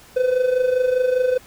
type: tone with amplitude modulation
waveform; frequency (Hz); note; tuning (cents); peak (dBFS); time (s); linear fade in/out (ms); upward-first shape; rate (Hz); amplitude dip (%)
triangle; 506; B4; +42; -11; 0.16-1.38; 10; sine; 25; 65
effects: pink hiss -47 dBFS RMS until 1.46 s